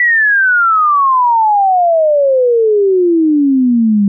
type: exponential sweep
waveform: sine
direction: down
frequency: 1975.5 to 197 Hz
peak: -7 dBFS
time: 0-4.08 s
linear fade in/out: 2 ms
effects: none